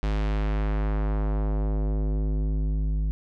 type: tone with low-pass filter sweep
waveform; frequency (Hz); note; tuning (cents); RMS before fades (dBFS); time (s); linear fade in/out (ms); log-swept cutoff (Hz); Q
square; 51.91; G#1; 0; -25; 0.03-3.11; 0; 4300 to 150; 0.84
effects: none